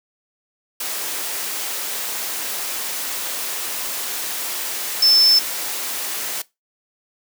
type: tone in noise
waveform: sine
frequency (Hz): 5280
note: E8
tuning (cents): +2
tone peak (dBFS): -11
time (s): 5.02-5.39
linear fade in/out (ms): 5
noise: white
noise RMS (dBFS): -26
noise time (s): 0.8-6.42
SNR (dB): +12
effects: noise-tail reverb RT60 0.2 s tail -20 dB re dry + high-pass 300 Hz 12 dB/octave